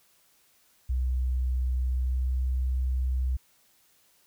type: tone with pitch glide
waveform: sine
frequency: 63.2 to 63.93 Hz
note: B1 to C2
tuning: +41 to -40 cents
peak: -24 dBFS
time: 0.89-3.37 s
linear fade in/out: 10 ms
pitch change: +19 cents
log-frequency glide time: 1.87-2.37 s
effects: white hiss -64 dBFS RMS until 4.26 s

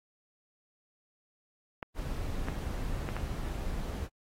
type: clicks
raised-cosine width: 0.5 ms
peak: -21 dBFS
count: 4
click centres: 1.828 / 2.485 / 3.089 / 3.166 s
type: noise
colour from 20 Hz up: brown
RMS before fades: -35 dBFS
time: 1.94-4.09 s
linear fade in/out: 50 ms
effects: AAC 48 kbps

